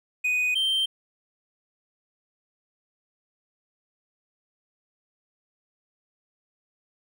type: tone pair in turn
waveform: triangle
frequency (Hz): 2489 / 3136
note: D#7 / G7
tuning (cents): 0 / 0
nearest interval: major third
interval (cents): 400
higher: second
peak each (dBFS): -20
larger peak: neither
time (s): 0.24-0.55 / 0.55-0.86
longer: neither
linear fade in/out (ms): 10
effects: none